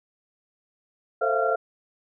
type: tone cluster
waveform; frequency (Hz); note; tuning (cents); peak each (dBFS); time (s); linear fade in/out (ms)
sine; 446.3 / 526 / 665 / 697 / 1376; A4 / C5 / E5 / F5 / F6; +25 / +9 / +15 / -4 / -26; -27; 1.21-1.56; 10
effects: none